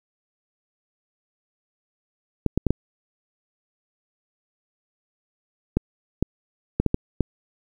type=clicks; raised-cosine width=3 ms; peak=-6 dBFS; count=10; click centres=2.463 / 2.576 / 2.667 / 2.706 / 5.77 / 6.226 / 6.8 / 6.863 / 6.944 / 7.207 s; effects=8-bit